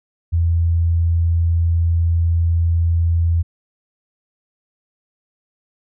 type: tone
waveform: sine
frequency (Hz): 84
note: E2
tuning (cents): +33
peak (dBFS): -13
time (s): 0.32-3.43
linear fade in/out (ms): 20
effects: none

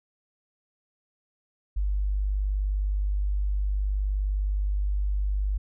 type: tone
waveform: sine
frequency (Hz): 49.69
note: G1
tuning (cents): +24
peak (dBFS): -23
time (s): 1.76-5.58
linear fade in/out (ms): 10
effects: none

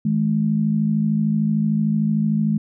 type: tone pair together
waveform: sine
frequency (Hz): 160 / 213.3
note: D#3 / G#3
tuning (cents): +49 / +46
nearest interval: perfect fourth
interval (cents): 497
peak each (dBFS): -21 / -18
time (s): 0.05-2.58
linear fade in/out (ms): 5
effects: none

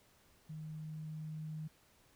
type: tone with level ramp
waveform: sine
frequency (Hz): 155.56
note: D#3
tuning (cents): 0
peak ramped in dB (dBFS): -43 to -40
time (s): 0.49-1.68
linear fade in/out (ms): 10
effects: pink hiss -68 dBFS RMS until 2.15 s

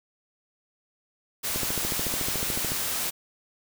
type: noise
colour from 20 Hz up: white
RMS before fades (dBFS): -29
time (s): 1.43-3.11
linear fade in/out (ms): 20
type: click train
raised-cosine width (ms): 2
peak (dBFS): -18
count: 17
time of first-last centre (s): 1.56-2.719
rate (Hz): 13.8
effects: none

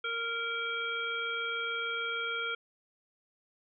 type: harmonic tone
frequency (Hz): 463.3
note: A#4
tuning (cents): -11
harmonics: 1 / 3 / 5 / 7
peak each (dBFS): -41 / -34 / -38 / -39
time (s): 0.04-2.55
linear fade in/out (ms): 5
effects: none

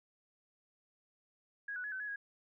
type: tone with pitch steps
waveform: sine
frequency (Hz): 1652 / 1480 / 1692 / 1527 / 1689 / 1650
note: G#6 / F#6 / G#6 / G6 / G#6 / G#6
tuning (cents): -10 / 0 / +32 / -46 / +29 / -12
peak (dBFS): -38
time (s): 1.68-2.16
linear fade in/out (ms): 5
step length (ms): 80
effects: none

